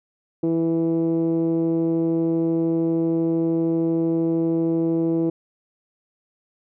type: tone with low-pass filter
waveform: 10% pulse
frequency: 164.81 Hz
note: E3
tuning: in tune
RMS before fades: -21 dBFS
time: 0.43-5.3 s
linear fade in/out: 5 ms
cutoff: 370 Hz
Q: 3.5
effects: none